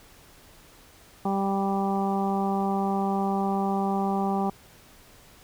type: harmonic tone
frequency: 196 Hz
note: G3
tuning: in tune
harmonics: 1 / 2 / 3 / 4 / 5 / 6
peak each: -26 / -31 / -38 / -28 / -36 / -37 dBFS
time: 1.25-4.5 s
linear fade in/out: 5 ms
effects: pink hiss -53 dBFS RMS until 5.43 s